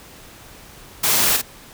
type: noise with echo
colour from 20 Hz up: white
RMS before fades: -18 dBFS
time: 1.03-1.37 s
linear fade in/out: 10 ms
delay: 48 ms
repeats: 1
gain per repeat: -5 dB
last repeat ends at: 1.418 s
effects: pink hiss -43 dBFS RMS until 1.73 s